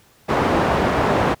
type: low-pass noise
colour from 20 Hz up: white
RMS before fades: -18 dBFS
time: 0.28-1.35 s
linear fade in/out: 20 ms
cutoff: 900 Hz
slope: 12 dB/octave
effects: pink hiss -54 dBFS RMS until 1.4 s + high-pass 60 Hz 12 dB/octave